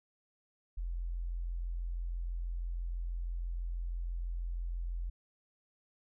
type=tone; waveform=sine; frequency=43.07 Hz; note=F1; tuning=23 cents flat; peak=-34 dBFS; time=0.77-5.1 s; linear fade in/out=10 ms; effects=none